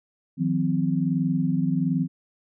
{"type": "tone cluster", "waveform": "sine", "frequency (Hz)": [158.7, 180, 257.5], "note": ["D#3", "F#3", "C4"], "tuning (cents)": [35, -47, -28], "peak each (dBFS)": -25, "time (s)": [0.37, 2.08], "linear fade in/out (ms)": 50, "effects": []}